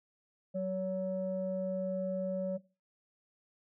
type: tone pair together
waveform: sine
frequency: 187.7 / 562.5 Hz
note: F#3 / C#5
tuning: +25 / +25 cents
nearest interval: octave + perfect fifth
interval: 1900 cents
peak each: -35 / -33 dBFS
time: 0.54-2.58 s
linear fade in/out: 20 ms
effects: noise-tail reverb RT60 0.3 s tail -18 dB re dry + tanh soft clip ceiling -25 dBFS